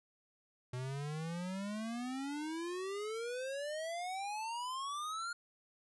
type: exponential sweep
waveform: square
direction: up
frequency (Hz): 123.47 to 1425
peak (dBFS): -39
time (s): 0.73-5.33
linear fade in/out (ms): 5
effects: resampled to 24000 Hz